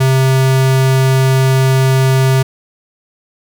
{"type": "tone", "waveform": "square", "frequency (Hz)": 132.2, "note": "C3", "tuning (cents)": 18, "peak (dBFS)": -9, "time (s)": [0, 2.43], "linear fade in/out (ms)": 10, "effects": []}